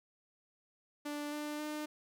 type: tone with pitch steps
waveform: sawtooth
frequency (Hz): 293.7 / 297.8 / 302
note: D4 / D4 / D4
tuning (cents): 0 / +24 / +48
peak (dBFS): -34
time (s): 1.05-1.86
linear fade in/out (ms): 10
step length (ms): 270
effects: none